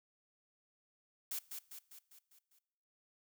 blue noise with echo, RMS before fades -40 dBFS, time 1.31-1.39 s, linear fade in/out 5 ms, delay 200 ms, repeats 6, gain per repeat -5 dB, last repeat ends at 2.59 s, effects noise-tail reverb RT60 1.0 s tail -21 dB re dry

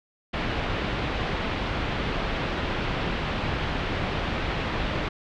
pink low-pass noise, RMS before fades -28 dBFS, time 0.33-5.09 s, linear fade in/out 10 ms, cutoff 3500 Hz, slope 24 dB/octave, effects none

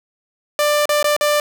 sawtooth tone with dropouts, 592 Hz, D5, 14 cents sharp, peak -10 dBFS, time 0.59-1.4 s, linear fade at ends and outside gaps 1 ms, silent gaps 0.856-0.892 / 1.028-1.043 / 1.165-1.21 s, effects none

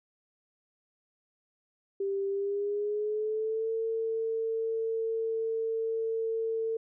sine tone with pitch glide, 393.7 to 449.6 Hz, G4 to A4, +8 to +37 cents, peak -28 dBFS, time 2-6.77 s, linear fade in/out 5 ms, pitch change +229 cents, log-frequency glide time 2.28-3.72 s, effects none

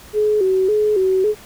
sine tone with vibrato, 400 Hz, G4, 35 cents sharp, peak -13 dBFS, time 0.13-1.35 s, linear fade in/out 50 ms, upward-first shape square, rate 1.8 Hz, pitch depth 100 cents each way, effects pink hiss -42 dBFS RMS until 1.45 s

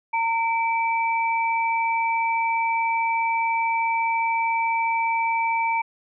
sine tone pair together, 912.4 / 2317 Hz, A#5 / D7, -37 / -24 cents, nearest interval octave + major third, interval 1613 cents, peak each -21 / -26 dBFS, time 0.13-5.82 s, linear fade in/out 10 ms, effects none

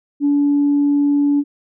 sine tone, 287 Hz, D4, 40 cents flat, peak -11 dBFS, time 0.2-1.44 s, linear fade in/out 50 ms, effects tanh soft clip ceiling -8 dBFS

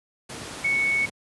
sine tone in noise, 2217 Hz, C#7, in tune, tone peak -20 dBFS, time 0.64-1.06 s, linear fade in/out 10 ms, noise pink, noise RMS -36 dBFS, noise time 0.29-1.1 s, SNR +13 dB, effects high-pass 100 Hz 12 dB/octave + resampled to 24000 Hz

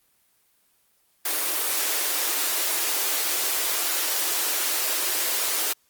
white high-pass noise, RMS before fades -25 dBFS, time 1.25-5.73 s, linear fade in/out 5 ms, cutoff 290 Hz, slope 96 dB/octave, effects white hiss -65 dBFS RMS until 5.89 s + Opus 24 kbps

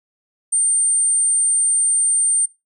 sine tone, 8870 Hz, C#9, in tune, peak -14 dBFS, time 0.52-2.46 s, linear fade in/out 10 ms, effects noise-tail reverb RT60 0.2 s tail -18 dB re dry

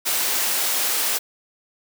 white high-pass noise, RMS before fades -22 dBFS, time 0.05-1.19 s, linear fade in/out 20 ms, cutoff 350 Hz, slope 12 dB/octave, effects none

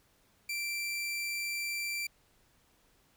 sawtooth tone, 2349 Hz, D7, in tune, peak -30 dBFS, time 0.49-2.07 s, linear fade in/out 5 ms, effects pink hiss -68 dBFS RMS until 3.16 s

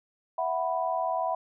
sine chord, E suspended second, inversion none, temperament equal, 659.3 / 740 / 987.8 Hz, E5 / F#5 / B5, 0 / 0 / 0 cents, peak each -30 / -30 / -31 dBFS, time 0.38-1.35 s, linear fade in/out 5 ms, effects none

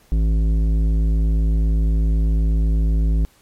sine tone with tanh clipping, 54 Hz, A1, 32 cents flat, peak -16 dBFS, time 0.12-3.25 s, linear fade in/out 0 ms, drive 12 dB, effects pink hiss -55 dBFS RMS until 3.41 s + MP3 64 kbps

